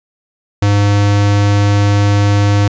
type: tone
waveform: square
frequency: 101.9 Hz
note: G#2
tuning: 32 cents flat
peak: -9 dBFS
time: 0.62-2.68 s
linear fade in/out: 5 ms
effects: resampled to 16000 Hz